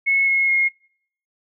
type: tone with pitch steps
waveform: sine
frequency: 2189 / 2169 / 2149 Hz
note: C#7 / C#7 / C7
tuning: -22 / -38 / +46 cents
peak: -15 dBFS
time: 0.06-0.69 s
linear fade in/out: 20 ms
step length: 210 ms
effects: noise-tail reverb RT60 0.6 s tail -24 dB re dry